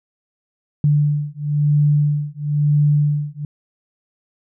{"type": "beating tone pair", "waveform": "sine", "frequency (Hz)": [146.83, 147.83], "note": ["D3", "D3"], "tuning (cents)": [0, 12], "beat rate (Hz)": 1, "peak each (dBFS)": -17, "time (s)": [0.84, 3.45], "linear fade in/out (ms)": 2, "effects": []}